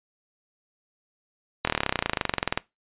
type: slowing click train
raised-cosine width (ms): 0.3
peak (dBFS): -6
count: 27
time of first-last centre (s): 1.65-2.575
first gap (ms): 24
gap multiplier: 1.03
effects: noise-tail reverb RT60 0.2 s tail -21 dB re dry + resampled to 8000 Hz